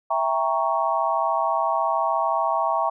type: chord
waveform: sine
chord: E diminished seventh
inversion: none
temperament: equal with one note detuned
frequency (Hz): 659.3 / 793.1 / 932.3 / 1108.7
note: E5 / G5 / Bb5 / Db6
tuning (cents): 0 / +20 / 0 / 0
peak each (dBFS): -25 / -26 / -25 / -25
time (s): 0.1-2.9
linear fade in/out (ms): 10
effects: none